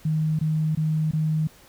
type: tone bursts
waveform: sine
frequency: 156.1 Hz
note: D#3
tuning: 6 cents sharp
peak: -20 dBFS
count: 4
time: 0.05-1.473 s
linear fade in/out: 5 ms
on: 340 ms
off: 21 ms
effects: pink hiss -52 dBFS RMS until 1.68 s